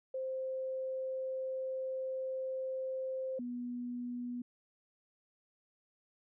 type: tone pair in turn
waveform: sine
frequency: 523.3 / 244.1 Hz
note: C5 / B3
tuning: 0 / -20 cents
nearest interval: octave + minor second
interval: 1320 cents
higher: first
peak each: -35 / -37 dBFS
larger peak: first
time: 0.14-3.39 / 3.39-4.42 s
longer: first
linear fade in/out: 5 ms
effects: none